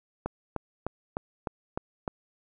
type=click train; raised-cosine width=1 ms; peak=-16 dBFS; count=7; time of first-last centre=0.26-2.078 s; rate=3.3 Hz; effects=none